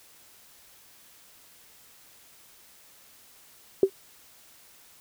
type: tone with exponential decay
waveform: sine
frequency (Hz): 386.9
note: G4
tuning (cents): -23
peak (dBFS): -10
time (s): 3.83-3.9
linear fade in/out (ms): 2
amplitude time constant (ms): 15
effects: white hiss -55 dBFS RMS until 5 s